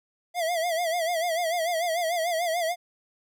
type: tone with vibrato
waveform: square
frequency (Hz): 675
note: E5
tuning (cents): +41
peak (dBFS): -25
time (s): 0.34-2.76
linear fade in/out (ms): 50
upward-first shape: sine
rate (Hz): 6.8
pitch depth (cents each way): 100
effects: none